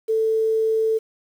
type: tone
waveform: sine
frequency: 442.9 Hz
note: A4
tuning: 11 cents sharp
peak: -17 dBFS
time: 0.08-0.99 s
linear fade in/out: 20 ms
effects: 8-bit